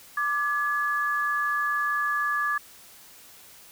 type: tone pair together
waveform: sine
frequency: 1179 / 1696.6 Hz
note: D6 / G#6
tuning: +6 / +36 cents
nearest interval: tritone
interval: 630 cents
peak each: -26 dBFS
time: 0.17-2.58 s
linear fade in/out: 5 ms
effects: white hiss -50 dBFS RMS until 3.71 s